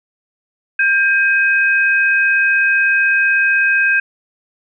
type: tone pair together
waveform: sine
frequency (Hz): 1593 / 2529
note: G6 / D#7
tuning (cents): +27 / +28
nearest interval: minor sixth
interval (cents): 801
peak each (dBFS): -12 / -16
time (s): 0.79-4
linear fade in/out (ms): 5
effects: none